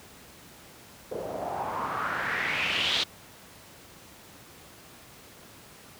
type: noise with low-pass filter sweep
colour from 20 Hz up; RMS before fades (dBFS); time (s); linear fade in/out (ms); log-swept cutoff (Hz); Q
white; -30; 1.11-3.04; 10; 490 to 3800; 4
effects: pink hiss -50 dBFS RMS until 5.99 s + high-pass 80 Hz 12 dB/octave